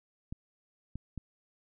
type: clicks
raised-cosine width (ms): 5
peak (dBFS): -26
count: 3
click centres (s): 0.325 / 0.956 / 1.177
effects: none